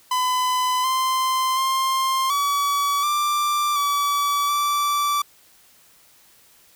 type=tone with pitch steps; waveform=45% pulse; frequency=1008 / 1039 / 1056 / 1140 / 1180 / 1148 / 1163 Hz; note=B5 / C6 / C6 / C#6 / D6 / D6 / D6; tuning=+35 / -12 / +16 / +48 / +8 / -40 / -17 cents; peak=-19 dBFS; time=0.11-5.22 s; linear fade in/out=5 ms; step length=730 ms; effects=white hiss -54 dBFS RMS until 6.75 s